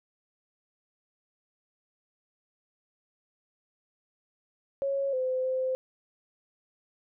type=tone with pitch steps; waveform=sine; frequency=551 / 514 / 518 Hz; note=C#5 / C5 / C5; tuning=-11 / -31 / -17 cents; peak=-26 dBFS; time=4.82-5.75 s; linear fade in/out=0 ms; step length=310 ms; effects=none